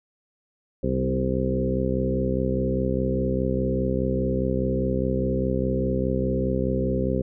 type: harmonic tone with a mistuned harmonic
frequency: 64.9 Hz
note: C2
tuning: 13 cents flat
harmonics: 1 / 2 / 3 / 4 / 5 / 6 / 7 / 8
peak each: -29 / -29 / -28 / -29 / -37 / -29 / -34 / -29 dBFS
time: 0.83-7.22 s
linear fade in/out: 5 ms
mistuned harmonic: 3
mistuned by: -17 cents
effects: none